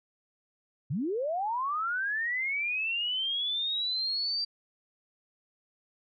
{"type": "linear sweep", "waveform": "sine", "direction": "up", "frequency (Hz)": [114.8, 4708], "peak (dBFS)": -28, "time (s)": [0.9, 4.45], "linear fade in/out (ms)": 10, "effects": []}